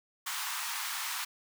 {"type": "high-pass noise", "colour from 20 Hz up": "pink", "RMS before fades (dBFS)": -36, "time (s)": [0.26, 1.25], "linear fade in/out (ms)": 10, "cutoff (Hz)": 880, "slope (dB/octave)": 48, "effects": []}